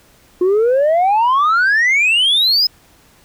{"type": "exponential sweep", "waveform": "sine", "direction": "up", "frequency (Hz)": [351.6, 5160], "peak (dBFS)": -8, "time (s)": [0.41, 2.67], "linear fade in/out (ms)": 5, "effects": ["tanh soft clip ceiling -9 dBFS", "pink hiss -50 dBFS RMS until 3.24 s"]}